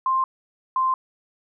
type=tone pair in turn; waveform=sine; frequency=1051 / 1043.7 Hz; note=C6 / C6; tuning=+7 / -5 cents; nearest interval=unison; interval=12 cents; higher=first; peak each=-18 dBFS; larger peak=neither; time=0.06-0.24 / 0.76-0.94 s; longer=neither; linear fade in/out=2 ms; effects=none